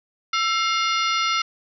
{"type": "harmonic tone with a mistuned harmonic", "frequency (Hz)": 708, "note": "F5", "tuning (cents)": 23, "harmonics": [2, 3, 4, 5, 6, 7, 8], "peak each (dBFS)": [-22, -26, -28, -30, -32, -33, -34], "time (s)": [0.33, 1.42], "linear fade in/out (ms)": 5, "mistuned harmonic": 2, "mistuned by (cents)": -100, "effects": []}